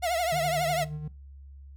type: tone with vibrato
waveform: 45% pulse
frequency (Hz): 685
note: F5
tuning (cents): -34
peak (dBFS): -25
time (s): 0.02-0.85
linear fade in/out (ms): 20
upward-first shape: triangle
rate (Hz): 12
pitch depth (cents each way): 130
type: tone with tremolo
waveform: triangle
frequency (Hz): 151.3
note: D#3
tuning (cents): -48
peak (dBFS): -29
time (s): 0.32-1.08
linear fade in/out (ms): 5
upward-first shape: sine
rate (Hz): 8.4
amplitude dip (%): 45
effects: noise-tail reverb RT60 0.3 s tail -19 dB re dry + added 69 Hz sine -44 dBFS peak until 1.76 s